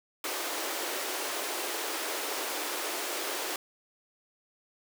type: high-pass noise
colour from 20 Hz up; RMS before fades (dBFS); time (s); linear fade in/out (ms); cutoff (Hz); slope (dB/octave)
pink; -34; 0.24-3.56; 2; 310; 48
effects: none